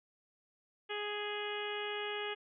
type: harmonic tone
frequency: 415.7 Hz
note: G#4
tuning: 2 cents sharp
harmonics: 1 / 2 / 3 / 4 / 5 / 6 / 7 / 8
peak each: -40 / -45 / -47 / -45 / -46 / -47 / -44 / -49 dBFS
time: 0.89-2.35 s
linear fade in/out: 20 ms
effects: none